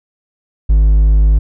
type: tone with hard clipping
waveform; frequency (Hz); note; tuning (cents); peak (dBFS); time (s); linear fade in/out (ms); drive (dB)
triangle; 52; G#1; +3; -7; 0.69-1.39; 10; 6
effects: none